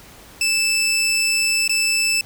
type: tone with dropouts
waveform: 20% pulse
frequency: 2637 Hz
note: E7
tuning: in tune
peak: -12 dBFS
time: 0.41-2.21 s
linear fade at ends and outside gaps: 2 ms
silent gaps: 1.678-1.694 s
effects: pink hiss -44 dBFS RMS until 2.25 s